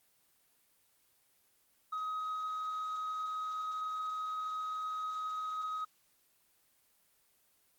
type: tone with tanh clipping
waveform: triangle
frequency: 1263 Hz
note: D#6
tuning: 26 cents sharp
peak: -34 dBFS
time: 1.92-5.85 s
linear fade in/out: 10 ms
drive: 6 dB
effects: white hiss -71 dBFS RMS until 7.78 s + Opus 24 kbps